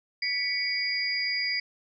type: tone cluster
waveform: sine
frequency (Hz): 1973 / 2244 / 4838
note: B6 / C#7 / D#8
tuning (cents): -2 / +21 / -49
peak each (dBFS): -33 / -30 / -29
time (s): 0.22-1.6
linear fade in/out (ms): 5
effects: none